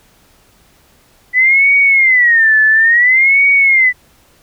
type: tone with vibrato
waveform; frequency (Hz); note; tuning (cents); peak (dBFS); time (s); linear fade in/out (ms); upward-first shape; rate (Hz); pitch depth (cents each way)
sine; 1975.5; B6; 0; -6; 1.33-3.93; 50; sine; 0.58; 220
effects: pink hiss -50 dBFS RMS until 4.42 s